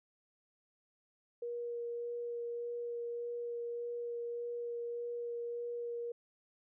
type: tone with vibrato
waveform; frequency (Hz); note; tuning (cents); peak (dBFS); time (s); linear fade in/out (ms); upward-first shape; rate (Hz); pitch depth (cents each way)
sine; 474.8; A#4; +32; -37; 1.42-6.12; 5; sine; 1.7; 9
effects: none